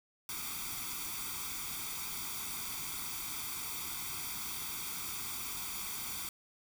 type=noise with comb filter; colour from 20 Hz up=white; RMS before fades=-40 dBFS; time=0.29-6.29 s; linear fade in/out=2 ms; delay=0.86 ms; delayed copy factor=+0.8; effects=none